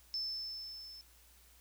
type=tone with level ramp; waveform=sine; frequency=5274 Hz; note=E8; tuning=in tune; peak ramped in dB=-34 to -49 dBFS; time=0.14-1.01 s; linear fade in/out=0 ms; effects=added 60 Hz sine -64 dBFS peak until 1.6 s + white hiss -64 dBFS RMS until 1.6 s